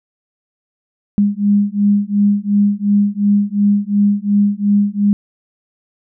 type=beating tone pair; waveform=sine; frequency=202.4 / 205.2 Hz; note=G#3 / G#3; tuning=-44 / -21 cents; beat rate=2.8 Hz; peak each=-14 dBFS; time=1.18-5.13 s; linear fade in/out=0 ms; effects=none